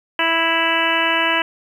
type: harmonic tone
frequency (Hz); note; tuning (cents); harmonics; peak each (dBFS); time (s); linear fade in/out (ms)
329.6; E4; 0; 1 / 2 / 3 / 4 / 5 / 6 / 7 / 8 / 9; -27 / -25 / -22 / -27 / -22 / -24 / -27 / -23 / -23; 0.19-1.42; 2
effects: 8-bit